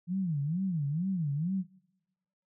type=tone with vibrato; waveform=sine; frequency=164.81 Hz; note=E3; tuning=in tune; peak=-28 dBFS; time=0.07-1.65 s; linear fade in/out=50 ms; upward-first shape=sine; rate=2.2 Hz; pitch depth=280 cents each way; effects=noise-tail reverb RT60 1.0 s tail -24 dB re dry